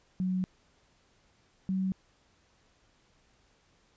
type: tone pair in turn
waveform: sine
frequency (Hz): 185 / 189.11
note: F#3 / F#3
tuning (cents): 0 / +38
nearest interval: unison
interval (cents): 38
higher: second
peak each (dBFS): -27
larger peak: neither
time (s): 0.2-0.44 / 1.69-1.92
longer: first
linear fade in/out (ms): 0
effects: pink hiss -67 dBFS RMS until 3.96 s + resampled to 16000 Hz